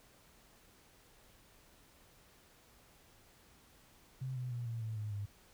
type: tone with pitch steps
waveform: sine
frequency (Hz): 130.81 / 125.48 / 120.37 / 115.47 / 110.76 / 106.25 / 101.92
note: C3 / B2 / B2 / A#2 / A2 / G#2 / G#2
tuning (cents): 0 / +28 / -44 / -16 / +12 / +40 / -32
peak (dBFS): -37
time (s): 4.21-5.26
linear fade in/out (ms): 10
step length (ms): 150
effects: pink hiss -64 dBFS RMS until 5.53 s